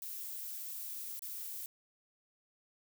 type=noise with dropouts; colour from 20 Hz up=violet; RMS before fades=-43 dBFS; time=0.02-1.66 s; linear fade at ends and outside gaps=1 ms; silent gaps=1.193-1.221 s; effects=none